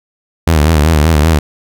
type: tone with vibrato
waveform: sawtooth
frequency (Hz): 77.78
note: D#2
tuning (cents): 0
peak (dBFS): -3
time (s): 0.47-1.39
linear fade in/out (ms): 5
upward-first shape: sine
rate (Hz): 5.2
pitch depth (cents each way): 110
effects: none